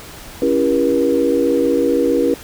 sine chord, C# diminished seventh, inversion none, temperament just, 277.2 / 332.6 / 399.1 / 479 Hz, C#4 / E4 / G4 / Bb4, 0 / +16 / +31 / +47 cents, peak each -18 / -19 / -21 / -16 dBFS, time 0.42-2.34 s, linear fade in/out 2 ms, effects pink hiss -36 dBFS RMS until 2.43 s

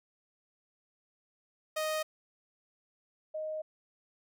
sawtooth / sine tone pair in turn, 622.3 / 622.3 Hz, D#5 / D#5, 0 / 0 cents, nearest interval unison, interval 0 cents, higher neither, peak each -27 / -34 dBFS, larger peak first, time 1.76-2.03 / 3.34-3.62 s, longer second, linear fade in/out 10 ms, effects none

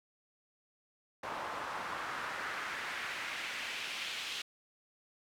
pink noise with band-pass filter sweep, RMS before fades -40 dBFS, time 1.23-4.42 s, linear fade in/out 5 ms, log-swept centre 950 to 3200 Hz, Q 1.7, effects none

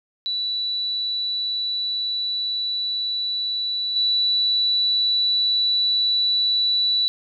sine tone with level steps, 3951 Hz, B7, in tune, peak -22 / -17 dBFS, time 0.26-7.08 s, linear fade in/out 0 ms, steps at 3.96 s, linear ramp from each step 2 ms, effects none

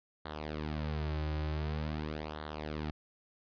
sawtooth tone with flanger, 76.5 Hz, D#2, 29 cents flat, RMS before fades -37 dBFS, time 0.25-2.91 s, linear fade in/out 5 ms, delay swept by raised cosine 0.39 to 4.49 ms, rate 0.46 Hz, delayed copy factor -0.75, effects resampled to 11025 Hz

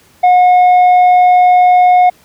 sine tone with tanh clipping, 724 Hz, F#5, 38 cents flat, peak -5 dBFS, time 0.23-2.1 s, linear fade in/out 10 ms, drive 4 dB, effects pink hiss -47 dBFS RMS until 2.24 s + high-pass 80 Hz 12 dB/octave

